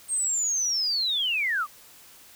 sine linear sweep, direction down, 8600 to 1108.7 Hz, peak -23 dBFS, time 0.08-1.67 s, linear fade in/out 50 ms, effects white hiss -51 dBFS RMS until 2.35 s

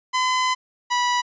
sawtooth tone pair in turn, 1017 / 979.4 Hz, C6 / B5, -50 / -15 cents, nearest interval minor second, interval 65 cents, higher first, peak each -15 dBFS, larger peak neither, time 0.13-0.55 / 0.9-1.22 s, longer first, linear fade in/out 20 ms, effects resampled to 16000 Hz

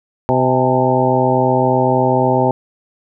harmonic tone with a mistuned harmonic, 128.1 Hz, C3, 36 cents flat, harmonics 1 / 2 / 3 / 4 / 5 / 6 / 7, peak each -19 / -19 / -19 / -19 / -19 / -19 / -19 dBFS, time 0.29-2.51 s, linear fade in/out 0 ms, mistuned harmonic 6, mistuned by +88 cents, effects none

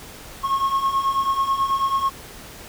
triangle beating tone pair, 1081 / 1090.2 Hz, C#6 / C#6, -44 / -29 cents, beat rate 9.2 Hz, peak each -23 / -18 dBFS, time 0.43-2.1 s, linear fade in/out 20 ms, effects pink hiss -40 dBFS RMS until 2.68 s

